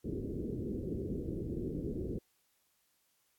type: low-pass noise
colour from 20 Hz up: white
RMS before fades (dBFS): -38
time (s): 0.04-2.19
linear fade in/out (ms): 10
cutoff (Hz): 430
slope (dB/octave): 48
effects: white hiss -75 dBFS RMS until 3.38 s + AAC 64 kbps